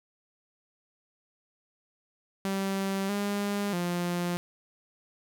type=tone with pitch steps; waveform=sawtooth; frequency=194.4 / 202.9 / 175.4 Hz; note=G3 / G#3 / F3; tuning=-14 / -40 / +8 cents; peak=-24 dBFS; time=2.45-4.37 s; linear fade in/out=0 ms; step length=640 ms; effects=10-bit